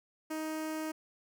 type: tone with notch filter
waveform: sawtooth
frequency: 313.4 Hz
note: D#4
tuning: 13 cents sharp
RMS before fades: -37 dBFS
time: 0.3-0.92 s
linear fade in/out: 10 ms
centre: 3700 Hz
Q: 1.9
effects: none